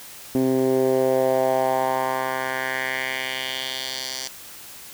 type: tone with band-pass filter sweep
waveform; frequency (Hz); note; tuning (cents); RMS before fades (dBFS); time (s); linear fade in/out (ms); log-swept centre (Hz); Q
10% pulse; 130.81; C3; 0; -23; 0.35-4.28; 2; 280 to 5500; 2.3
effects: white hiss -41 dBFS RMS until 4.93 s